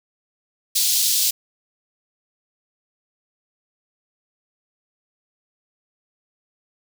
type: high-pass noise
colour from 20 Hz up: pink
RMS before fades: -19 dBFS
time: 0.75-1.31 s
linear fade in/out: 10 ms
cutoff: 3800 Hz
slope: 24 dB/octave
effects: none